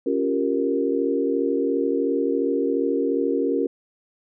sine chord, G half-diminished seventh, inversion second, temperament equal, 277.2 / 349.2 / 392 / 466.2 Hz, Db4 / F4 / G4 / Bb4, 0 / 0 / 0 / 0 cents, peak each -24 / -27 / -26 / -24 dBFS, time 0.06-3.67 s, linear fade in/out 5 ms, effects none

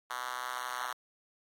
5% pulse tone with high-pass filter, 124.9 Hz, B2, 20 cents sharp, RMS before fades -38 dBFS, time 0.1-0.93 s, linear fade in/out 5 ms, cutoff 1100 Hz, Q 1.8, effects AAC 48 kbps

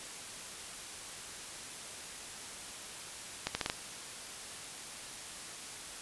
accelerating click train, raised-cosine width 0.2 ms, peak -14 dBFS, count 5, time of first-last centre 3.47-3.699 s, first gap 80 ms, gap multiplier 0.78, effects white hiss -45 dBFS RMS until 6.01 s + resampled to 24000 Hz

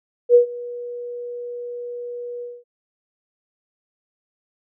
sine tone with ADSR envelope, 483.6 Hz, B4, 36 cents flat, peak -6 dBFS, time 0.29-2.64 s, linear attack 57 ms, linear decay 110 ms, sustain -22 dB, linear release 220 ms, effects none

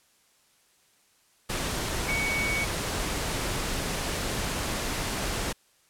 sine tone in noise, 2240 Hz, C#7, 18 cents sharp, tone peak -27 dBFS, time 2.08-2.65 s, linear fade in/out 10 ms, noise pink, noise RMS -30 dBFS, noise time 1.49-5.53 s, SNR 0 dB, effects white hiss -64 dBFS RMS until 5.89 s + low-pass 11000 Hz 12 dB/octave

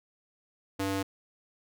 square tone with high-pass filter, 97.4 Hz, G2, 11 cents flat, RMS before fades -31 dBFS, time 0.79-1.03 s, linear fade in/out 10 ms, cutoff 220 Hz, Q 1.1, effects none

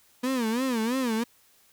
35% pulse tone with vibrato, 241.5 Hz, B3, 39 cents flat, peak -23 dBFS, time 0.23-1.24 s, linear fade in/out 10 ms, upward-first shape sine, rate 3 Hz, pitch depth 170 cents each way, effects white hiss -61 dBFS RMS until 1.72 s

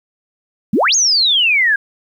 sine exponential two-way sweep, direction up then down, 174.61 to 6710 to 1594 Hz, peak -10 dBFS, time 0.73-1.76 s, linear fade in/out 5 ms, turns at 0.95 s, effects 8-bit

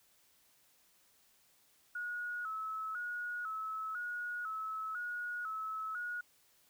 sine tone with vibrato, 1371 Hz, F6, 32 cents flat, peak -37 dBFS, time 1.95-6.21 s, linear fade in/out 5 ms, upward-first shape square, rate 1 Hz, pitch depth 96 cents each way, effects white hiss -69 dBFS RMS until 6.69 s

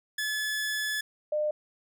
sawtooth / sine tone pair in turn, 1718 / 603.9 Hz, A6 / D5, -42 / +48 cents, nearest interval octave + tritone, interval 1810 cents, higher first, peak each -25 dBFS, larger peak neither, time 0.18-1.01 / 1.32-1.51 s, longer first, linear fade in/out 5 ms, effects none

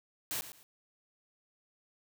white noise with echo, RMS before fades -36 dBFS, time 0.31-0.41 s, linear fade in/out 0 ms, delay 110 ms, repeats 2, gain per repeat -12 dB, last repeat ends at 0.63 s, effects none

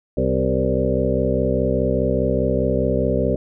harmonic tone with a mistuned harmonic, 64.9 Hz, C2, 13 cents flat, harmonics 1 / 2 / 3 / 4 / 6 / 7 / 8 / 9, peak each -25 / -25 / -25 / -25 / -25 / -25 / -25 / -25 dBFS, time 0.17-3.36 s, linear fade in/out 5 ms, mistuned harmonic 7, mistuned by +39 cents, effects none

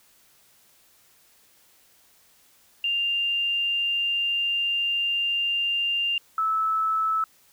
sine tone pair in turn, 2794 / 1306.5 Hz, F7 / E6, 0 / -16 cents, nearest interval octave + minor second, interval 1316 cents, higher first, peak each -22 / -21 dBFS, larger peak second, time 2.84-6.18 / 6.38-7.24 s, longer first, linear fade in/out 2 ms, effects white hiss -59 dBFS RMS until 7.52 s

